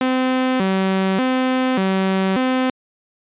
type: tone with vibrato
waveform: sawtooth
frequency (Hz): 221.7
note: A3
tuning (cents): +13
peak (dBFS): -12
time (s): 0.01-2.7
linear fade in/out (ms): 2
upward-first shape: square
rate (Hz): 0.85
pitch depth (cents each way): 260
effects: resampled to 8000 Hz